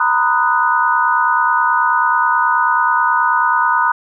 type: chord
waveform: sine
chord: B major seventh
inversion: third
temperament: equal with one note detuned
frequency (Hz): 932.3 / 1001.6 / 1244.5 / 1480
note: A#5 / B5 / D#6 / F#6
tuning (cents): 0 / +24 / 0 / 0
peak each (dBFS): -17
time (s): 0-3.92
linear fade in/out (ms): 5
effects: none